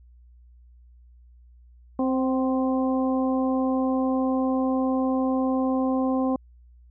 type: harmonic tone with a mistuned harmonic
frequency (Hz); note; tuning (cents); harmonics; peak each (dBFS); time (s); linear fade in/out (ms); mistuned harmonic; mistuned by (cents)
261.6; C4; 0; 1 / 2 / 3 / 4; -22 / -28 / -32 / -34; 1.99-6.36; 2; 3; -29
effects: added 60 Hz sine -49 dBFS peak until 6.9 s